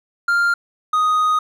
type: tone pair in turn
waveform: triangle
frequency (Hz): 1396.9 / 1246.1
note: F6 / D#6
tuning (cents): 0 / +2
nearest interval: major second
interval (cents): 198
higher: first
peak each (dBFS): -12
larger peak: neither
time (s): 0.28-0.54 / 0.93-1.39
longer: second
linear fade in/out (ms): 5
effects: none